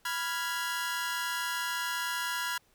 sawtooth chord, F diminished, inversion second, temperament equal, 987.8 / 1396.9 / 1661.2 Hz, Cb6 / F6 / Ab6, 0 / 0 / 0 cents, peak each -32 dBFS, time 0.05-2.58 s, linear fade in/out 5 ms, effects pink hiss -67 dBFS RMS until 2.74 s

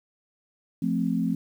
sine chord, F major, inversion none, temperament equal, 174.61 / 220 / 261.6 Hz, F3 / A3 / C4, 0 / 0 / 0 cents, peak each -27 dBFS, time 0.82-1.35 s, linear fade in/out 5 ms, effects 9-bit

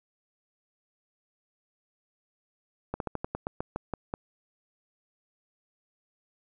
slowing click train, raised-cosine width 1 ms, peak -17 dBFS, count 11, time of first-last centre 2.94-4.139 s, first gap 62 ms, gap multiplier 1.14, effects none

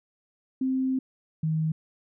sine tone pair in turn, 261.6 / 158.02 Hz, C4 / D#3, 0 / +27 cents, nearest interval major sixth, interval 873 cents, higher first, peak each -23 dBFS, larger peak neither, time 0.61-0.99 / 1.43-1.72 s, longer first, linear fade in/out 5 ms, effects none

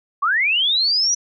sine linear sweep, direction up, 1075 to 5920 Hz, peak -15 dBFS, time 0.22-1.15 s, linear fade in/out 10 ms, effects none

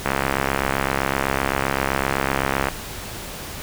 click train, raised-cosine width 0.5 ms, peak -4 dBFS, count 179, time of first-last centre 0.06-2.685 s, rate 67.8 Hz, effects pink hiss -33 dBFS RMS until 3.62 s

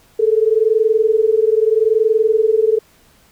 sine tone pair together, 429.6 / 450.4 Hz, A4 / A4, -41 / +40 cents, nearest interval minor second, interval 81 cents, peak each -14 dBFS, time 0.19-2.79 s, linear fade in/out 10 ms, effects pink hiss -52 dBFS RMS until 3.31 s

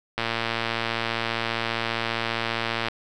click train, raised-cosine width 0.3 ms, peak -9 dBFS, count 312, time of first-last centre 0.18-2.884 s, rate 115 Hz, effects none

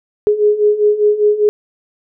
sine beating tone pair, 415.3 / 420.3 Hz, G#4 / G#4, 0 / +21 cents, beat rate 5 Hz, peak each -15 / -11 dBFS, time 0.27-1.49 s, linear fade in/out 0 ms, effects none

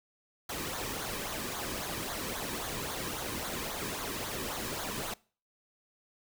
pink noise with flanger, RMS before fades -37 dBFS, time 0.49-5.14 s, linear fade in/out 5 ms, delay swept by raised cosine 0.37 to 1.47 ms, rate 3.7 Hz, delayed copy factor -0.6, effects noise-tail reverb RT60 0.4 s tail -23 dB re dry

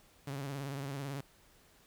sawtooth tone with vibrato, 138.59 Hz, C#3, in tune, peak -34 dBFS, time 0.27-1.21 s, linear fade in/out 5 ms, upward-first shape triangle, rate 18 Hz, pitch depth 88 cents each way, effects pink hiss -64 dBFS RMS until 1.86 s

